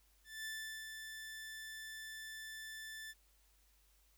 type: tone with ADSR envelope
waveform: sawtooth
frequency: 1760 Hz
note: A6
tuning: in tune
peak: -38 dBFS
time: 0.24-3.14 s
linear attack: 210 ms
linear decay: 400 ms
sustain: -5 dB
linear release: 38 ms
effects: added 50 Hz sine -70 dBFS peak until 4.17 s + white hiss -73 dBFS RMS until 4.17 s